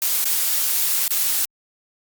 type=noise with dropouts; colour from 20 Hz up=blue; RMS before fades=-20 dBFS; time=0.02-1.45 s; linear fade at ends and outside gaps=1 ms; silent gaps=0.243-0.255 / 1.08-1.106 s; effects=Opus 48 kbps